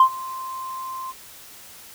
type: tone with ADSR envelope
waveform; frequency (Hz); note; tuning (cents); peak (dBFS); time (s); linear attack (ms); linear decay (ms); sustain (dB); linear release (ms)
sine; 1045; C6; -2; -6; 0-1.13; 3; 83; -23; 32
effects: tanh soft clip ceiling -6 dBFS + white hiss -44 dBFS RMS until 1.94 s